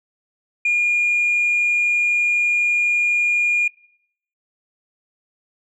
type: tone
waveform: sine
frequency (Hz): 2424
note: D#7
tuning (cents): -46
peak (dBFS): -14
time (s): 0.65-3.68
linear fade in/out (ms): 5
effects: noise-tail reverb RT60 0.7 s tail -23 dB re dry + tanh soft clip ceiling -12 dBFS